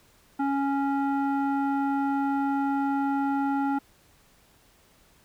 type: tone with low-pass filter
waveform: square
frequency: 277.2 Hz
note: C#4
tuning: in tune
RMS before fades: -26 dBFS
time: 0.39-3.79 s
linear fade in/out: 10 ms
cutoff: 1100 Hz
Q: 4.1
effects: pink hiss -60 dBFS RMS until 5.24 s